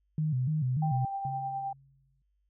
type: tone with vibrato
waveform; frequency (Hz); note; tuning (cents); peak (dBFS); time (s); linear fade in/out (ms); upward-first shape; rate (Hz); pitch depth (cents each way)
sine; 140.3; C#3; +21; -26; 0.18-1.05; 2; square; 3.4; 170
type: tone with tremolo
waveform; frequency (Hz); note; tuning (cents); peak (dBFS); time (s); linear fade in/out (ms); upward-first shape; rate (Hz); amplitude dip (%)
sine; 787; G5; +7; -30; 0.82-1.73; 5; triangle; 9.7; 40
type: tone with exponential decay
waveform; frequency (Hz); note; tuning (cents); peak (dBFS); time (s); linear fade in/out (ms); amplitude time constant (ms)
sine; 136.1; C#3; -31; -33; 1.25-2.22; 2; 210
effects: added 50 Hz sine -70 dBFS peak until 2.49 s